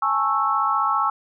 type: chord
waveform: sine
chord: A major seventh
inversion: third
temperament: just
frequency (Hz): 825 / 880 / 1100 / 1320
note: G#5 / A5 / C#6 / E6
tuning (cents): -12 / 0 / -14 / +2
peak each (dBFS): -26 / -27 / -22 / -22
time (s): 0.02-1.1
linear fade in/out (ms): 5
effects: none